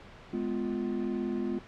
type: chord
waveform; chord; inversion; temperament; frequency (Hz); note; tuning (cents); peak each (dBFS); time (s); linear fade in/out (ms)
triangle; F diminished; first; just; 209.5 / 251.4 / 349.2; Ab3 / Cb4 / F4; +15 / +31 / 0; -32; 0.33-1.59; 5
effects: pink hiss -50 dBFS RMS until 1.67 s + low-pass 3000 Hz 12 dB/octave